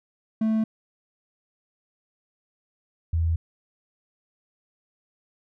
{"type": "tone pair in turn", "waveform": ["triangle", "sine"], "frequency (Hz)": [220, 82.41], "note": ["A3", "E2"], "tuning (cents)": [0, 0], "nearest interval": "octave + perfect fourth", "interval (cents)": 1700, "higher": "first", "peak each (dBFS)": [-18, -20], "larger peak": "first", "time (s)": [[0.41, 0.64], [3.13, 3.36]], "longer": "neither", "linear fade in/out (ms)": 5, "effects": []}